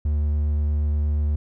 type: tone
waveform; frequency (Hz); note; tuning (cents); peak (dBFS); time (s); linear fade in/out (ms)
triangle; 74.3; D2; +21; -17; 0.05-1.36; 5
effects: none